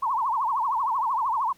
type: tone with vibrato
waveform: sine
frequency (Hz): 991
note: B5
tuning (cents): +6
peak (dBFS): -22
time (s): 0.02-1.53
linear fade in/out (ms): 10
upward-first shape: triangle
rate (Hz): 13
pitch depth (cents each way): 260
effects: pink hiss -59 dBFS RMS until 1.57 s